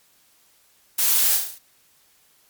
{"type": "noise with echo", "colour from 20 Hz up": "blue", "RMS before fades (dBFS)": -20, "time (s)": [0.98, 1.37], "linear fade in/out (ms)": 10, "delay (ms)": 36, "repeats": 6, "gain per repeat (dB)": -4, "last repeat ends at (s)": 1.586, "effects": ["white hiss -59 dBFS RMS until 2.49 s", "MP3 96 kbps"]}